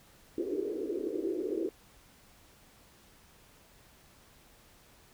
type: band-pass noise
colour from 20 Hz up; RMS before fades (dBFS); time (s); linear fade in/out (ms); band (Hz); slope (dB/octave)
pink; -34; 0.38-1.69; 0; 320 to 440; 48
effects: pink hiss -60 dBFS RMS until 5.13 s